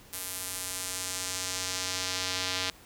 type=tone with band-pass filter sweep; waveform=square; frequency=92.5 Hz; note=F#2; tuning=in tune; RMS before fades=-34 dBFS; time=0.13-2.7 s; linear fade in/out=0 ms; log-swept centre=12000 to 4100 Hz; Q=1.2; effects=pink hiss -54 dBFS RMS until 2.85 s